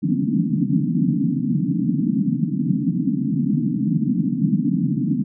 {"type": "band-pass noise", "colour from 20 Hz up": "pink", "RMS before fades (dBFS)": -20, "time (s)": [0.02, 5.24], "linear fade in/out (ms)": 10, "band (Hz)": [140, 300], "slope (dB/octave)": 96, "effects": []}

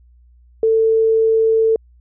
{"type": "tone", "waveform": "sine", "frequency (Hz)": 445.9, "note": "A4", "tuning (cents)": 23, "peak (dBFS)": -11, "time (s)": [0.63, 1.76], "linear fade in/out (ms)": 2, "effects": ["added 60 Hz sine -46 dBFS peak until 2 s"]}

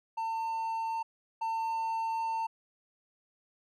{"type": "tone pair in turn", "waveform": "triangle", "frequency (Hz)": [901, 901], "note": ["A5", "A5"], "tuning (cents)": [41, 41], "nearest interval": "unison", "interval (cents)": 0, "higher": "neither", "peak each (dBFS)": [-29, -28], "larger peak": "second", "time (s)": [[0.17, 1.03], [1.41, 2.47]], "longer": "second", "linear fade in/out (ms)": 10, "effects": []}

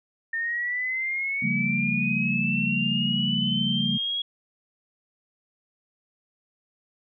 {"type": "linear sweep", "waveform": "sine", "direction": "up", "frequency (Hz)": [1811, 3327], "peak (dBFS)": -25, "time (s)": [0.33, 4.22], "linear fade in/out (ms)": 5}
{"type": "chord", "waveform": "sine", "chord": "G half-diminished seventh", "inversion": "second", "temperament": "equal with one note detuned", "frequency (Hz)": [138.59, 174.61, 196, 227.9], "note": ["Db3", "F3", "G3", "Bb3"], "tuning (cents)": [0, 0, 0, -39], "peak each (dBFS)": [-31, -31, -29, -28], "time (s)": [1.42, 3.98], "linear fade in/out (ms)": 10}
{"effects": []}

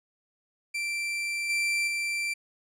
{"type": "tone with level steps", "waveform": "40% pulse", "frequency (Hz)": 2349, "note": "D7", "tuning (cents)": 0, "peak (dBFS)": [-28, -24, -27], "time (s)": [0.74, 2.34], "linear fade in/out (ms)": 10, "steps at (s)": [1.49, 1.87], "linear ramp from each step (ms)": 10, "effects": ["low-pass 11000 Hz 12 dB/octave"]}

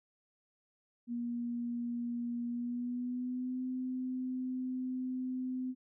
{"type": "tone with pitch glide", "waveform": "sine", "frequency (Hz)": [238.5, 255.6], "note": ["A#3", "C4"], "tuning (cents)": [40, -40], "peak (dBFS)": -34, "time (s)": [1.07, 5.75], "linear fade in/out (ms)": 50, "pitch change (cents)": 120, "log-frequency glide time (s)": [2.47, 3.63], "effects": []}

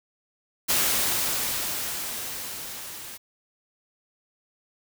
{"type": "noise with level ramp", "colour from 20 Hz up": "white", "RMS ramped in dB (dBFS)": [-22, -40], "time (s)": [0.68, 3.18], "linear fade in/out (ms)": 20, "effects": []}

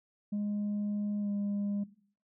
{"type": "tone with pitch glide", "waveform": "sine", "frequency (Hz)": [206.6, 202.9], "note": ["G#3", "G#3"], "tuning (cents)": [-9, -40], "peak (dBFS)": -28, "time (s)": [0.32, 1.84], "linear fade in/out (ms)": 10, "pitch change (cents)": -31, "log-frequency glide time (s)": [1.2, 1.29], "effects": ["noise-tail reverb RT60 0.5 s tail -18 dB re dry", "tanh soft clip ceiling -29 dBFS"]}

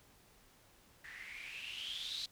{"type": "noise with low-pass filter sweep", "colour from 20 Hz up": "violet", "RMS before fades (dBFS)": -45, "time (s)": [1.04, 2.26], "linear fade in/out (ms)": 5, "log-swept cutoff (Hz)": [1800, 4100], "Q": 9.3, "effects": ["pink hiss -65 dBFS RMS until 2.31 s"]}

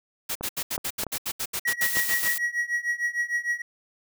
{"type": "noise bursts", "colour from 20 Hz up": "white", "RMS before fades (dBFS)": -29, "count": 15, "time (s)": [0.29, 2.286], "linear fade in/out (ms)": 10, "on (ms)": 64, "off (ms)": 74}
{"type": "clicks", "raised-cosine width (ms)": 1, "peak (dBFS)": -19, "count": 5, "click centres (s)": [0.41, 0.779, 1.035, 1.067, 1.97]}
{"type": "tone with tremolo", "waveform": "triangle", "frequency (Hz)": 1913, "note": "A#6", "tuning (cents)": 44, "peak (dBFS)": -19, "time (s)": [1.65, 3.62], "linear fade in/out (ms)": 5, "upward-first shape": "triangle", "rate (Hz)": 6.6, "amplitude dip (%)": 95}
{"type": "noise", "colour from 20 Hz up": "blue", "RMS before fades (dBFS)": -29, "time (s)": [1.81, 2.38], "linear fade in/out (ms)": 2}
{"effects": []}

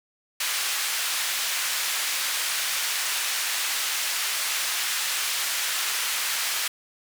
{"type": "band-pass noise", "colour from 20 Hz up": "pink", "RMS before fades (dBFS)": -27, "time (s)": [0.4, 6.68], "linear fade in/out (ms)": 5, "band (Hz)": [1700, 15000], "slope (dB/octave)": 12, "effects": []}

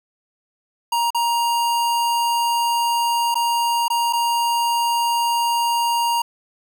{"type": "tone with dropouts", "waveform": "square", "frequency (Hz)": 940, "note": "A#5", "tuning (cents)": 14, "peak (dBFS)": -18, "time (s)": [0.92, 6.22], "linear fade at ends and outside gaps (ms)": 5, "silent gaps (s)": [[1.105, 1.146], [3.344, 3.354], [3.882, 3.901], [4.127, 4.132]], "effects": []}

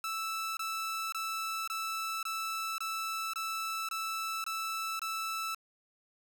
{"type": "tone bursts", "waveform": "sawtooth", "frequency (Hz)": 1318.5, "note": "E6", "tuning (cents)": 0, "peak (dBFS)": -30, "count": 10, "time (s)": [0.04, 5.547], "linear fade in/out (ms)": 2, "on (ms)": 530, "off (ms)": 23, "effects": []}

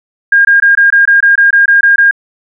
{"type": "tone bursts", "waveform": "sine", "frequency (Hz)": 1616, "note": "G#6", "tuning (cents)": -48, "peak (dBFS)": -3, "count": 12, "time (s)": [0.32, 2.111], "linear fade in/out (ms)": 5, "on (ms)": 130, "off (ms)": 21, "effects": []}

